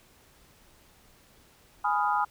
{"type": "chord", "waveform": "sine", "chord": "F half-diminished seventh", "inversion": "first", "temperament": "equal with one note detuned", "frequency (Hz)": [830.6, 994.1, 1244.5, 1396.9], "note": ["Ab5", "Cb6", "Eb6", "F6"], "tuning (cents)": [0, 11, 0, 0], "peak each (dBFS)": [-27, -29, -29, -33], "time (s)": [1.84, 2.25], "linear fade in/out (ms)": 10, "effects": ["pink hiss -59 dBFS RMS until 2.3 s"]}